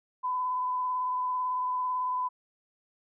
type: tone with vibrato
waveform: sine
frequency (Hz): 1006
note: B5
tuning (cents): +32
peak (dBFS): -27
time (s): 0.23-2.29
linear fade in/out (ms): 20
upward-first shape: triangle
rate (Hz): 18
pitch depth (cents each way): 19
effects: none